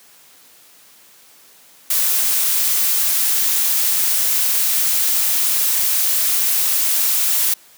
blue noise, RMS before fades -17 dBFS, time 1.9-7.54 s, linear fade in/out 5 ms, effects white hiss -48 dBFS RMS until 7.77 s + high-pass 150 Hz 12 dB/octave

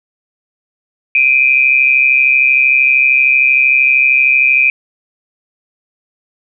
sine tone pair together, 2376 / 2509 Hz, D7 / D#7, +20 / +14 cents, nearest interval minor second, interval 94 cents, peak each -10 dBFS, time 1.15-4.7 s, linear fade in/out 2 ms, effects none

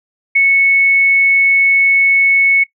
sine tone, 2207 Hz, C#7, 8 cents flat, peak -7 dBFS, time 0.35-2.64 s, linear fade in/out 10 ms, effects noise-tail reverb RT60 0.1 s tail -21 dB re dry

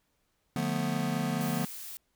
square chord, B half-diminished seventh, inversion first, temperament just, 148.16 / 177.8 / 222.2 / 246.9 Hz, D3 / F3 / A3 / B3, +16 / +31 / +17 / 0 cents, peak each -35 dBFS, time 0.56-1.65 s, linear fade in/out 2 ms
blue noise, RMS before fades -42 dBFS, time 1.41-1.97 s, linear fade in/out 0 ms
effects pink hiss -75 dBFS RMS until 2.15 s

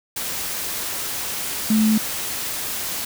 sine tone in noise, 217.5 Hz, A3, 20 cents flat, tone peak -14 dBFS, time 1.7-1.98 s, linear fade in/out 5 ms, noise white, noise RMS -27 dBFS, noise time 0.16-3.05 s, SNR +10 dB, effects none

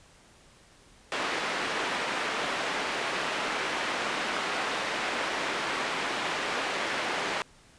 white band-pass noise, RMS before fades -31 dBFS, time 1.12-7.42 s, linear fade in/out 0 ms, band 260 to 2200 Hz, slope 12 dB/octave, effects pink hiss -57 dBFS RMS until 7.78 s + resampled to 22050 Hz

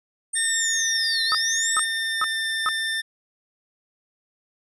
sine linear two-way sweep, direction down then up, 8840 to 3951 to 8840 Hz, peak -23 dBFS, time 0.33-1.85 s, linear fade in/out 10 ms, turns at 1.24 s
25% pulse tone with pitch glide, 1817 to 1793 Hz, A#6 to A6, -45 to +32 cents, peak -20 dBFS, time 0.35-3.02 s, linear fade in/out 20 ms, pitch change -23 cents, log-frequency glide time 1.62-2.45 s
sine tone bursts, 1272 Hz, D#6, 38 cents sharp, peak -19 dBFS, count 4, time 1.32-2.688 s, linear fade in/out 0 ms, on 27 ms, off 420 ms
effects resampled to 24000 Hz

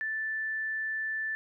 sine tone, 1760 Hz, A6, in tune, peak -30 dBFS, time 0.01-1.35 s, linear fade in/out 0 ms, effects none

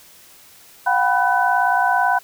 sine tone cluster, 719 / 777 / 987 / 1507 Hz, F#5 / G5 / B5 / F#6, -50 / -16 / -1 / +31 cents, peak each -20 dBFS, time 0.86-2.19 s, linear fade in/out 10 ms, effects white hiss -47 dBFS RMS until 2.23 s

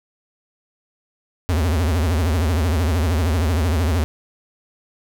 square tone with vibrato, 82.2 Hz, E2, 4 cents flat, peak -17 dBFS, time 1.49-4.04 s, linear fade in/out 0 ms, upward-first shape triangle, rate 13 Hz, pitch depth 260 cents each way, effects none

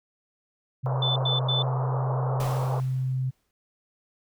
sine tone, 130 Hz, C3, 11 cents flat, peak -24 dBFS, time 0.83-3.31 s, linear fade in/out 20 ms
pink band-pass noise, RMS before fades -33 dBFS, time 0.86-2.8 s, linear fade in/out 0 ms, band 430 to 1200 Hz, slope 48 dB/octave
sine tone bursts, 3520 Hz, A7, in tune, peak -24 dBFS, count 3, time 1.02-1.624 s, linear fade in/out 5 ms, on 140 ms, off 92 ms
pink noise with exponential decay, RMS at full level -36 dBFS, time 2.4-3.51 s, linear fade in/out 1 ms, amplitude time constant 240 ms
effects none

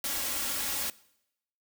white noise with comb filter, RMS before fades -32 dBFS, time 0.04-0.9 s, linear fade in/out 2 ms, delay 3.6 ms, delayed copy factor +0.7, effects noise-tail reverb RT60 0.8 s tail -21 dB re dry

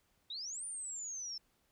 sine exponential two-way sweep, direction up then down, 3635 to 9397 to 5290 Hz, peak -40 dBFS, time 0.3-1.38 s, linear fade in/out 5 ms, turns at 0.65 s, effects pink hiss -75 dBFS RMS until 1.71 s

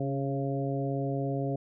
harmonic tone with a mistuned harmonic, 137.1 Hz, C#3, 19 cents flat, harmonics 1 / 2 / 3 / 4 / 5, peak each -31 / -34 / -36 / -37 / -38 dBFS, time 0-1.56 s, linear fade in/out 5 ms, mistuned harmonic 2, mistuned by +27 cents, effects none

